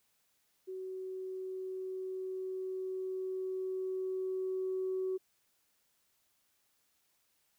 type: tone with level ramp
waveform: sine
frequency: 375.4 Hz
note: F#4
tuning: 25 cents sharp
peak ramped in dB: -39 to -31 dBFS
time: 0.67-5.18 s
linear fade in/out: 20 ms
effects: tanh soft clip ceiling -27 dBFS + white hiss -75 dBFS RMS until 7.58 s